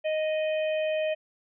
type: harmonic tone with a mistuned harmonic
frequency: 622.3 Hz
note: D#5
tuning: in tune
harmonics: 1 / 3 / 4 / 5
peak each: -25 / -41 / -37 / -42 dBFS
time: 0.04-1.15 s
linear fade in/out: 20 ms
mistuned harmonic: 5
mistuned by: -17 cents
effects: none